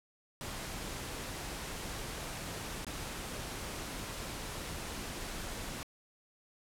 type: noise with dropouts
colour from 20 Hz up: pink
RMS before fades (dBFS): -41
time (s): 0.41-5.83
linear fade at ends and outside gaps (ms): 0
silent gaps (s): 2.847-2.867
effects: low-pass 12000 Hz 12 dB/octave